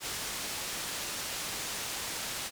white low-pass noise, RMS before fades -37 dBFS, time 0-2.51 s, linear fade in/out 50 ms, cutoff 8300 Hz, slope 12 dB/octave, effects none

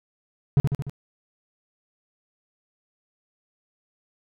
triangle tone with echo, 140 Hz, C#3, 18 cents sharp, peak -11 dBFS, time 0.57-0.6 s, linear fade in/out 0 ms, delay 74 ms, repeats 4, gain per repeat -4 dB, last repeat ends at 0.896 s, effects none

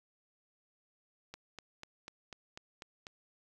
click train, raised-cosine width 0.2 ms, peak -28 dBFS, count 8, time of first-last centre 1.34-3.068 s, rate 4.05 Hz, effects 10-bit

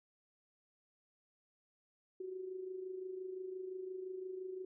sine tone with amplitude modulation, 373.1 Hz, F#4, 14 cents sharp, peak -39 dBFS, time 2.2-4.65 s, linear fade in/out 5 ms, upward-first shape sine, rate 25.8 Hz, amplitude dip 55%, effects none

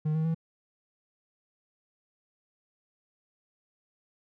triangle tone with pitch steps, 153.9 / 158.41 / 163.05 Hz, D#3 / D#3 / E3, -19 / +31 / -19 cents, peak -23 dBFS, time 0.05-0.347 s, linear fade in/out 10 ms, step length 99 ms, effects none

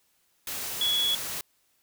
sine tone in noise, 3370 Hz, G#7, 25 cents sharp, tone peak -23 dBFS, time 0.81-1.15 s, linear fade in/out 2 ms, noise white, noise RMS -34 dBFS, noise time 0.47-1.41 s, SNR +8 dB, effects white hiss -69 dBFS RMS until 1.82 s

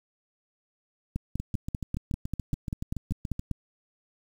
two click trains, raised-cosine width 5 ms, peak -17 / -20 dBFS, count 13 / 15, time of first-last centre 1.16-3.513 / 1.4-3.394 s, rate 5.1 / 7.02 Hz, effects 8-bit

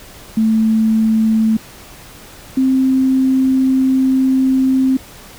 sine tone pair in turn, 220.9 / 262.7 Hz, A3 / C4, +7 / +7 cents, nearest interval minor third, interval 300 cents, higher second, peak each -10 dBFS, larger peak neither, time 0.37-1.57 / 2.57-4.97 s, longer second, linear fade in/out 5 ms, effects pink hiss -38 dBFS RMS until 5.38 s

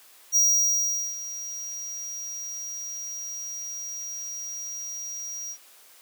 square tone with ADSR envelope, 5740 Hz, F8, 47 cents sharp, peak -17 dBFS, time 0.32-5.58 s, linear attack 41 ms, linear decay 790 ms, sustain -16 dB, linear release 73 ms, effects white hiss -53 dBFS RMS until 6.01 s + high-pass 400 Hz 12 dB/octave

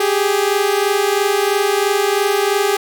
sawtooth tone pair together, 392.3 / 415.3 Hz, G4 / G#4, +1 / 0 cents, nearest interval minor second, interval 99 cents, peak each -13 dBFS, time 0-2.77 s, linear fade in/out 5 ms, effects none

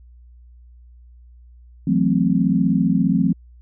sine chord, F# half-diminished seventh, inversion third, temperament equal, 164.81 / 185 / 220 / 261.6 Hz, E3 / F#3 / A3 / C4, 0 / 0 / 0 / 0 cents, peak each -21 / -19 / -21 / -20 dBFS, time 1.87-3.33 s, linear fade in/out 5 ms, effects added 60 Hz sine -43 dBFS peak until 3.61 s

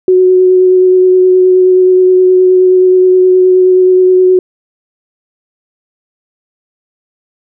sine tone with vibrato, 369 Hz, F#4, 5 cents flat, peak -3 dBFS, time 0.08-4.39 s, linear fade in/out 2 ms, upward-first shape sine, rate 9.5 Hz, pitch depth 12 cents each way, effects none

